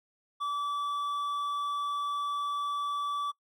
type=tone with hard clipping; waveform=triangle; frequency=1154 Hz; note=D6; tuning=31 cents flat; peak=-31 dBFS; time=0.4-3.32 s; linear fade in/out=20 ms; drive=9 dB; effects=noise-tail reverb RT60 0.1 s tail -24 dB re dry